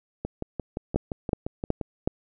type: two click trains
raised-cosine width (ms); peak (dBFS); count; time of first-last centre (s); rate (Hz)
2; -9 / -16; 4 / 10; 0.96-2.075 / 0.25-1.812; 2.69 / 5.76
effects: none